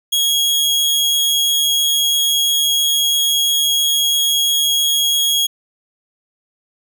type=tone with amplitude modulation; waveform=sawtooth; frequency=3301 Hz; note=G#7; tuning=11 cents flat; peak=-9 dBFS; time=0.12-5.47 s; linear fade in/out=10 ms; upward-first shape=sine; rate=149 Hz; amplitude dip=30%; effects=none